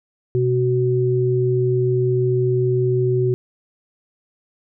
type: tone pair together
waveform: sine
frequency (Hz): 126 / 372.6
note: B2 / F#4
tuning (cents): +35 / +12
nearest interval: octave + perfect fifth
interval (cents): 1877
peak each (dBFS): -18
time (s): 0.35-3.34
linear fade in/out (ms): 0
effects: none